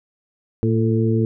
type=harmonic tone with a mistuned harmonic; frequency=113.3 Hz; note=A#2; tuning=49 cents flat; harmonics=1 / 2 / 3 / 4; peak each=-18 / -21 / -23 / -24 dBFS; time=0.63-1.25 s; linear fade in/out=0 ms; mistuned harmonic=4; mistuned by=-39 cents; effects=none